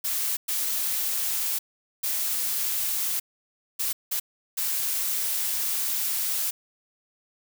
blue noise bursts at uneven times, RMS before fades -27 dBFS, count 6, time 0.04-0.37 / 0.48-1.59 / 2.03-3.2 / 3.79-3.93 / 4.11-4.2 / 4.57-6.51 s, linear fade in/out 10 ms, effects none

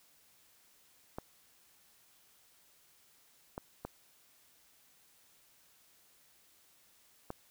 clicks, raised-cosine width 1 ms, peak -25 dBFS, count 4, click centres 1.185 / 3.579 / 3.85 / 7.304 s, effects white hiss -66 dBFS RMS until 7.5 s

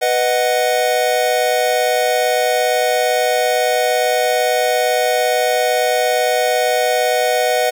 square chord, B major, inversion none, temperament equal, 493.9 / 622.3 / 740 Hz, B4 / D#5 / F#5, 0 / 0 / 0 cents, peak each -19 dBFS, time 0.01-7.71 s, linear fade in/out 20 ms, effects none

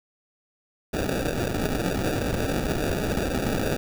violet noise with sample-and-hold, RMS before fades -26 dBFS, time 0.93-3.77 s, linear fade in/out 5 ms, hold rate 1050 Hz, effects none

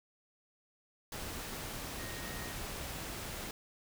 sine tone in noise, 1864.7 Hz, A#6, in tune, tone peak -49 dBFS, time 1.98-2.53 s, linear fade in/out 2 ms, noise pink, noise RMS -42 dBFS, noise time 1.12-3.51 s, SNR -10 dB, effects none

